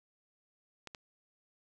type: clicks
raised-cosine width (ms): 0.2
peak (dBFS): -27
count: 2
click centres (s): 0.873 / 0.948
effects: none